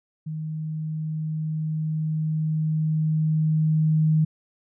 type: tone with level ramp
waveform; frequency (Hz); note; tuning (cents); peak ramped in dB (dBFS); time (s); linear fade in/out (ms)
sine; 156.3; D#3; +8; -28 to -16; 0.26-4.25; 10
effects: none